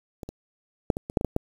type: clicks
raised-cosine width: 2 ms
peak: -22 / -23 / -6 / -17 / -20 / -6 / -15 / -10 / -9 dBFS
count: 9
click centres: 0.232 / 0.29 / 0.902 / 0.969 / 1.099 / 1.172 / 1.211 / 1.247 / 1.364 s
effects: 7-bit